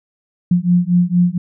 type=beating tone pair; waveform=sine; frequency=174.61 / 178.91 Hz; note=F3 / F3; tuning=0 / +42 cents; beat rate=4.3 Hz; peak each=-14 dBFS; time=0.51-1.38 s; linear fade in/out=5 ms; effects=none